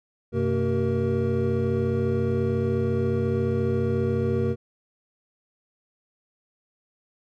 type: tone cluster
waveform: triangle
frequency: 93.9 / 128.2 / 226.9 / 381.5 / 469.7 Hz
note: F#2 / C3 / A#3 / G4 / A#4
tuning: +26 / -35 / -47 / -47 / +13 cents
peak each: -26 dBFS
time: 0.32-4.56 s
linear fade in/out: 50 ms
effects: none